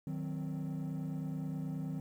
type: chord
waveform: triangle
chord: C diminished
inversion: first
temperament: equal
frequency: 155.56 / 185 / 261.6 Hz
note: Eb3 / Gb3 / C4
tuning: 0 / 0 / 0 cents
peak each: -35 / -39 / -39 dBFS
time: 0.07-2 s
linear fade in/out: 2 ms
effects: tanh soft clip ceiling -30 dBFS + 11-bit